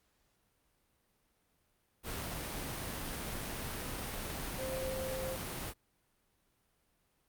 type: tone in noise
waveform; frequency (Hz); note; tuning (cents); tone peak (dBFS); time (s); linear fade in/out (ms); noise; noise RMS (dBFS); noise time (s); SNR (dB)
sine; 524; C5; +2; -37; 4.57-5.38; 50; pink; -40; 2.03-5.74; 0
effects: pink hiss -75 dBFS RMS until 7.28 s + Opus 48 kbps